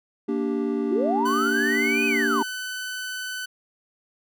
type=chord; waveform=triangle; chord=G minor; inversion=first; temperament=equal with one note detuned; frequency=233.1 / 292.1 / 392 Hz; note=Bb3 / D4 / G4; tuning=0 / -9 / 0 cents; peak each=-25 dBFS; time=0.28-2.43 s; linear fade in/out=10 ms
type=linear two-way sweep; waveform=sine; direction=up then down; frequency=320.5 to 2548 to 849 Hz; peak=-22 dBFS; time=0.91-2.43 s; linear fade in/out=5 ms; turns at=2.06 s
type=tone; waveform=sawtooth; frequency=1506 Hz; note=F#6; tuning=30 cents sharp; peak=-26 dBFS; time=1.25-3.46 s; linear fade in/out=10 ms
effects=none